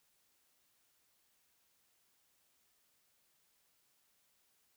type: silence
effects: white hiss -75 dBFS RMS until 4.76 s